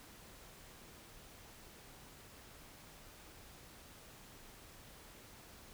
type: silence
effects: pink hiss -57 dBFS RMS until 5.73 s